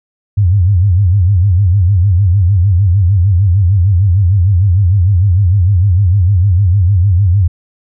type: tone with vibrato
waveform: sine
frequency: 94 Hz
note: F#2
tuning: 28 cents sharp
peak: -6 dBFS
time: 0.37-7.48 s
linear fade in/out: 10 ms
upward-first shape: sine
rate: 6.6 Hz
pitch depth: 180 cents each way
effects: none